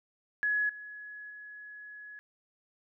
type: tone with level steps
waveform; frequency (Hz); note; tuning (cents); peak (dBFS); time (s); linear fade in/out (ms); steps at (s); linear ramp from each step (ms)
sine; 1688; G#6; +28; -26 / -42 / -44; 0.43-2.19; 0; 0.69 / 1.3; 5
effects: none